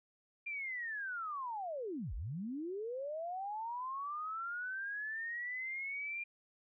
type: linear two-way sweep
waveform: sine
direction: down then up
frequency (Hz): 2406 to 38.69 to 2406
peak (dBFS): -38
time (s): 0.46-6.24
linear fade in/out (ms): 10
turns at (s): 2.14
effects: none